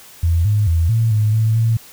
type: tone with pitch steps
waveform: sine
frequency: 83.9 / 104.8 / 82.8 / 113.4 / 107 / 110.7 / 113.5 Hz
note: E2 / G#2 / E2 / A#2 / A2 / A2 / A#2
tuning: +31 / +16 / +8 / -47 / -48 / +11 / -46 cents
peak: -12 dBFS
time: 0.23-1.77 s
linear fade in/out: 5 ms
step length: 220 ms
effects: white hiss -42 dBFS RMS until 1.92 s